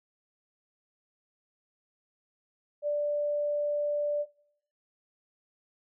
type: tone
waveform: sine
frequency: 587.3 Hz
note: D5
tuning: in tune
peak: -26 dBFS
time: 2.82-4.26 s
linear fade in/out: 50 ms
effects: noise-tail reverb RT60 0.7 s tail -20 dB re dry